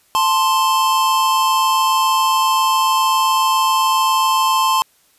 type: tone pair together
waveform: square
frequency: 879.7 / 1047 Hz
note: A5 / C6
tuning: -1 / +1 cents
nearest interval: minor third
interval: 302 cents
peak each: -19 / -15 dBFS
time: 0.15-4.82 s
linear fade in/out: 0 ms
effects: white hiss -56 dBFS RMS until 5.18 s + resampled to 32000 Hz